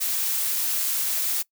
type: noise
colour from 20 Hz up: blue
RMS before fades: -25 dBFS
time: 0-1.43 s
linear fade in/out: 20 ms
effects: noise-tail reverb RT60 0.1 s tail -22 dB re dry